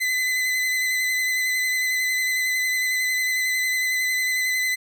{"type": "tone with vibrato", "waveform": "40% pulse", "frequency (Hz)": 2022, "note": "B6", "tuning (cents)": 40, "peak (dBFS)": -20, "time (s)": [0, 4.76], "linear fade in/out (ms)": 20, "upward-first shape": "sine", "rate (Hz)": 11, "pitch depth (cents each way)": 19, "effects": []}